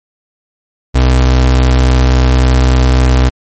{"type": "tone", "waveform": "35% pulse", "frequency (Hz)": 63.6, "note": "C2", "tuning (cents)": -48, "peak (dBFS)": -4, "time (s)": [0.94, 3.3], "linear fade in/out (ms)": 20, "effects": ["MP3 32 kbps"]}